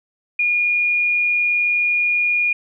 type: tone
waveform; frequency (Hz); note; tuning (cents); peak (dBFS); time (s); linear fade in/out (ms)
sine; 2433; D#7; -39; -15; 0.39-2.53; 5
effects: none